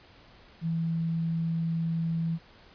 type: tone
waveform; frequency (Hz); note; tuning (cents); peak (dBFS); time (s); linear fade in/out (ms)
sine; 164.81; E3; 0; -26; 0.61-2.39; 50
effects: pink hiss -55 dBFS RMS until 2.74 s + resampled to 11025 Hz